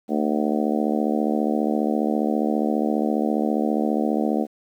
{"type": "harmonic tone", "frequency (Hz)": 74.8, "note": "D2", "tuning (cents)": 32, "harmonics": [3, 4, 5, 6, 7, 8, 9, 10], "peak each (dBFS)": [-23, -25, -30, -30, -30, -32, -32, -31], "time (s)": [0.08, 4.47], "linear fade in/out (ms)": 50, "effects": ["9-bit"]}